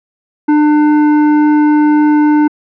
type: tone with hard clipping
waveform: triangle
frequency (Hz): 299.7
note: D4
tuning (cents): +35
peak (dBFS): -8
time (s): 0.48-2.48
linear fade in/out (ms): 10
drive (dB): 15
effects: low-pass 2000 Hz 12 dB/octave